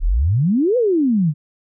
sine exponential two-way sweep, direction up then down, 32.27 to 515 to 140.2 Hz, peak -13 dBFS, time 0-1.34 s, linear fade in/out 50 ms, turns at 0.77 s, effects none

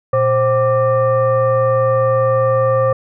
sine tone with frequency modulation, 528 Hz, C5, 16 cents sharp, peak -11 dBFS, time 0.13-2.93 s, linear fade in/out 5 ms, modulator 647 Hz, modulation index 0.83, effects none

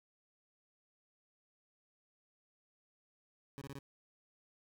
20% pulse tone bursts, 138.59 Hz, C#3, in tune, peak -40 dBFS, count 4, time 3.58-3.789 s, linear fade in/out 0 ms, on 35 ms, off 23 ms, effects none

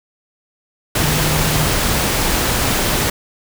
sine tone in noise, 152.4 Hz, D#3, 36 cents flat, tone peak -19 dBFS, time 1.01-1.66 s, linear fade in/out 5 ms, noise pink, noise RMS -17 dBFS, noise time 0.95-3.1 s, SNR -5 dB, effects none

